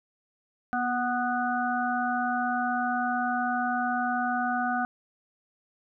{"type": "harmonic tone with a mistuned harmonic", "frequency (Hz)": 246.9, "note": "B3", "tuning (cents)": 0, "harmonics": [1, 3, 5, 6], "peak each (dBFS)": [-31, -28, -34, -31], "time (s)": [0.73, 4.85], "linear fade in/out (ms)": 0, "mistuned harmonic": 1, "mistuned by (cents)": -20, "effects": []}